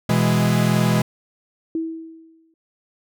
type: chord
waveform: 45% pulse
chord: E major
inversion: second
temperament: equal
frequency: 123.47 / 164.81 / 207.7 Hz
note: B2 / E3 / G#3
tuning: 0 / 0 / 0 cents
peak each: -20 dBFS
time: 0.09-1.02 s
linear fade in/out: 5 ms
type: tone with exponential decay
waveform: sine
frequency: 325 Hz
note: E4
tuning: 24 cents flat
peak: -19 dBFS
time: 1.75-2.54 s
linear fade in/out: 2 ms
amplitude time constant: 170 ms
effects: none